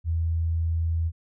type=tone; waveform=sine; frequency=82.41 Hz; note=E2; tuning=in tune; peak=-22 dBFS; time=0.04-1.12 s; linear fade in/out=50 ms; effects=none